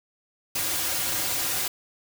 white noise with comb filter, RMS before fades -27 dBFS, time 0.55-1.68 s, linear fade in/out 5 ms, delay 4.6 ms, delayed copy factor -0.7, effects none

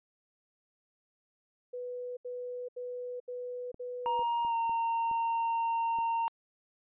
sine tone bursts, 493.9 Hz, B4, in tune, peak -36 dBFS, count 5, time 1.73-4.234 s, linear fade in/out 10 ms, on 440 ms, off 76 ms
clicks, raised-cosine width 2 ms, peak -36 dBFS, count 6, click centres 3.744 / 4.193 / 4.449 / 4.695 / 5.113 / 5.987 s
triangle tone with pitch glide, 939 to 919.7 Hz, A#5 to A#5, +12 to -24 cents, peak -26 dBFS, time 4.06-6.28 s, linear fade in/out 0 ms, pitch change -36 cents, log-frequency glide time 4.45-4.55 s
effects resampled to 8000 Hz

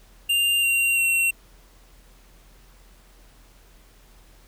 square tone with pitch steps, 2794 / 2760 / 2727 Hz, F7 / F7 / F7, 0 / -21 / -42 cents, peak -19 dBFS, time 0.29-1.31 s, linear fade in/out 10 ms, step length 340 ms, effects added 42 Hz sine -51 dBFS peak until 4.47 s + pink hiss -56 dBFS RMS until 4.47 s

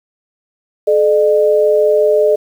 sine tone pair together, 429.5 / 603.9 Hz, A4 / D5, -42 / +48 cents, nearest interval tritone, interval 590 cents, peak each -11 dBFS, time 0.87-2.36 s, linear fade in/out 10 ms, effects 7-bit

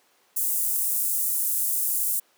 pink high-pass noise, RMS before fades -25 dBFS, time 0.36-2.2 s, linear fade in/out 10 ms, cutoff 9300 Hz, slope 24 dB/octave, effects pink hiss -62 dBFS RMS until 2.37 s + high-pass 400 Hz 12 dB/octave

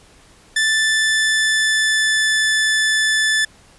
sawtooth tone with pitch glide, 1760 to 1747.8 Hz, A6 to A6, 0 to -12 cents, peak -11 dBFS, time 0.56-3.45 s, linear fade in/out 5 ms, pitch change -12 cents, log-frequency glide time 0.75-2.42 s, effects pink hiss -49 dBFS RMS until 3.78 s + resampled to 24000 Hz

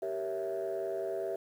sine chord, G diminished seventh, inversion none, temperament equal with one note detuned, 388.4 / 466.2 / 554.4 / 659.3 Hz, G4 / Bb4 / Db5 / Fb5, -16 / 0 / 0 / 0 cents, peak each -35 / -40 / -40 / -35 dBFS, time 0.02-1.36 s, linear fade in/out 5 ms, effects tanh soft clip ceiling -27 dBFS + 10-bit

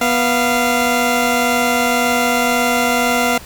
15% pulse tone pair together, 244.3 / 691 Hz, B3 / F5, -19 / -19 cents, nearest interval octave + tritone, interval 1800 cents, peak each -10 dBFS, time 0.01-3.38 s, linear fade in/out 5 ms, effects pink hiss -37 dBFS RMS until 3.45 s

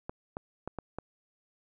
clicks, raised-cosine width 1 ms, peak -22 dBFS, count 5, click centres 0.095 / 0.369 / 0.676 / 0.787 / 0.986 s, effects none

